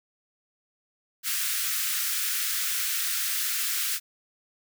white high-pass noise, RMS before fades -28 dBFS, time 1.23-4 s, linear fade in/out 50 ms, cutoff 1300 Hz, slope 48 dB/octave, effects none

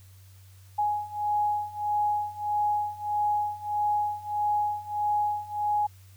sine beating tone pair, 833 / 834.6 Hz, G#5 / G#5, +5 / +8 cents, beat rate 1.6 Hz, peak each -29 / -27 dBFS, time 0.78-5.87 s, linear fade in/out 10 ms, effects added 95 Hz sine -49 dBFS peak until 6.16 s + white hiss -60 dBFS RMS until 6.16 s

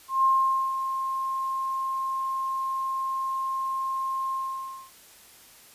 sine tone with ADSR envelope, 1063 Hz, C6, 27 cents sharp, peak -17 dBFS, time 0.08-4.91 s, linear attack 160 ms, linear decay 480 ms, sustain -9 dB, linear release 580 ms, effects white hiss -52 dBFS RMS until 5.74 s + resampled to 32000 Hz

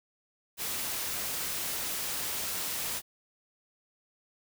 white noise, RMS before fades -34 dBFS, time 0.57-3.02 s, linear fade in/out 50 ms, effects none

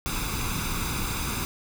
pink noise with comb filter, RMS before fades -29 dBFS, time 0.06-1.45 s, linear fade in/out 0 ms, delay 0.81 ms, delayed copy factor +0.7, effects none

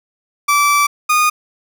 30% pulse tone pair in turn, 1160 / 1229 Hz, D6 / D#6, -22 / -22 cents, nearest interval minor second, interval 100 cents, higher second, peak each -8 dBFS, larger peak neither, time 0.48-0.87 / 1.09-1.3 s, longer first, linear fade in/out 10 ms, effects none

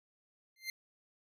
25% pulse tone with exponential growth, 2090 Hz, C7, 2 cents flat, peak -30 dBFS, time 0.56-0.7 s, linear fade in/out 2 ms, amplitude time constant 30 ms, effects none

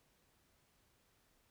silence, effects pink hiss -74 dBFS RMS until 1.5 s

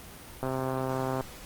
click train, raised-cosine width 1 ms, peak -17 dBFS, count 103, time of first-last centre 0.43-1.209 s, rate 131 Hz, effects pink hiss -46 dBFS RMS until 1.45 s + Opus 24 kbps

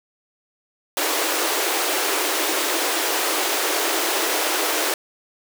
pink high-pass noise, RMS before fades -22 dBFS, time 0.97-4.94 s, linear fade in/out 2 ms, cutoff 300 Hz, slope 96 dB/octave, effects none

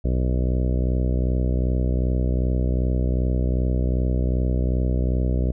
harmonic tone, 62.6 Hz, B1, 24 cents sharp, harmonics 1 / 2 / 3 / 4 / 5 / 6 / 7 / 8 / 9 / 10, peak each -20 / -26 / -30 / -32 / -34 / -36 / -37 / -38 / -39 / -40 dBFS, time 0.04-5.52 s, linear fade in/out 10 ms, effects none

